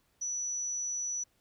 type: tone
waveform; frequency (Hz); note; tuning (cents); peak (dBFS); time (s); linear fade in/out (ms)
sine; 5920; F#8; 0; -32; 0.21-1.24; 10
effects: pink hiss -72 dBFS RMS until 1.4 s